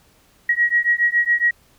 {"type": "beating tone pair", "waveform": "sine", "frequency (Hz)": [1900, 1907.2], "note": ["A#6", "A#6"], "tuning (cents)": [33, 39], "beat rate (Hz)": 7.2, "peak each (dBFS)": -18, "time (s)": [0.49, 1.51], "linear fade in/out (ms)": 5, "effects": ["pink hiss -56 dBFS RMS until 1.78 s"]}